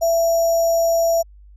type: tone with sample-and-hold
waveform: sine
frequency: 668 Hz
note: E5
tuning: 23 cents sharp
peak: -14 dBFS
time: 0.01-1.23 s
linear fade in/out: 20 ms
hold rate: 6300 Hz
effects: added 50 Hz sine -42 dBFS peak until 1.56 s + resampled to 32000 Hz